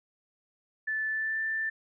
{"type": "tone with pitch glide", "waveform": "sine", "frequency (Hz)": [1750, 1773.4], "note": ["A6", "A6"], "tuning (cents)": [-10, 13], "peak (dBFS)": -28, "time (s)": [0.87, 1.7], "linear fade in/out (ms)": 10, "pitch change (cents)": 23, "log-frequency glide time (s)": [1.08, 1.41], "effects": []}